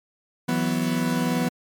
40% pulse chord, E suspended second, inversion none, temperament equal, 164.81 / 185 / 246.9 Hz, E3 / F#3 / B3, 0 / 0 / 0 cents, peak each -26 / -27 / -23 dBFS, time 0.48-1.49 s, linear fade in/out 10 ms, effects MP3 96 kbps

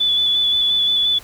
sine tone with vibrato, 3458 Hz, A7, 31 cents flat, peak -14 dBFS, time 0-1.19 s, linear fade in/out 10 ms, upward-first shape square, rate 5.7 Hz, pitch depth 14 cents each way, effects pink hiss -42 dBFS RMS until 1.23 s

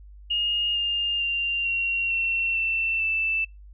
sine tone with pitch steps, 2849 / 2815 / 2781 / 2747 / 2714 / 2681 / 2649 Hz, F7 / F7 / F7 / F7 / E7 / E7 / E7, +34 / +13 / -8 / -29 / +50 / +29 / +8 cents, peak -22 dBFS, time 0.3-3.45 s, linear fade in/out 10 ms, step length 450 ms, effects noise-tail reverb RT60 0.2 s tail -24 dB re dry + added 50 Hz sine -43 dBFS peak until 3.73 s

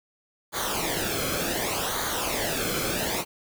pink noise with flanger, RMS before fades -28 dBFS, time 0.52-3.25 s, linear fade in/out 50 ms, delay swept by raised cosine 0.37 to 1.09 ms, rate 0.67 Hz, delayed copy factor -0.7, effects none

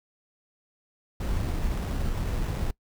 brown noise with sample-and-hold, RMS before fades -28 dBFS, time 1.2-2.71 s, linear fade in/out 5 ms, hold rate 4410 Hz, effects noise-tail reverb RT60 0.1 s tail -23 dB re dry

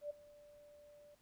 sine tone with ADSR envelope, 587.3 Hz, D5, in tune, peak -38 dBFS, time 0.01-1.15 s, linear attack 91 ms, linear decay 12 ms, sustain -20 dB, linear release 9 ms, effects pink hiss -73 dBFS RMS until 1.21 s

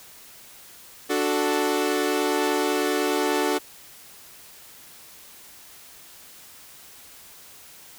sawtooth chord, D major, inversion none, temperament equal, 293.7 / 370 / 440 Hz, D4 / F#4 / A4, 0 / 0 / 0 cents, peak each -22 dBFS, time 1.09-3.59 s, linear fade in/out 20 ms, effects white hiss -47 dBFS RMS until 7.98 s

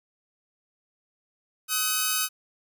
5% pulse tone pair together, 1267 / 1503 Hz, D#6 / F#6, +31 / +27 cents, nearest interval minor third, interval 296 cents, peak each -14 / -16 dBFS, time 1.68-2.29 s, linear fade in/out 50 ms, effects none

